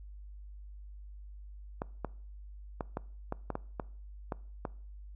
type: clicks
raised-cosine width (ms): 1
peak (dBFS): -20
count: 10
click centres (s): 1.819 / 2.047 / 2.808 / 2.971 / 3.324 / 3.503 / 3.554 / 3.798 / 4.322 / 4.652
effects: noise-tail reverb RT60 0.5 s tail -22 dB re dry + added 50 Hz sine -45 dBFS peak until 5.15 s